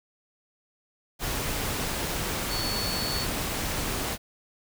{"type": "tone in noise", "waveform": "sine", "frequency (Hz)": 4435, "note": "C#8", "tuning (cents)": 0, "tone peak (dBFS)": -31, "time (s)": [2.48, 3.27], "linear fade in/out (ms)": 50, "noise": "pink", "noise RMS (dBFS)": -30, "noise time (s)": [1.19, 4.18], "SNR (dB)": -4, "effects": []}